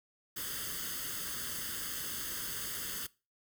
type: noise with comb filter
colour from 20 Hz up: white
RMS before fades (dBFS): -39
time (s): 0.36-3.07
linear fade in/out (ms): 10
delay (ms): 0.62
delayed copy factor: +0.8
effects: noise-tail reverb RT60 0.3 s tail -21 dB re dry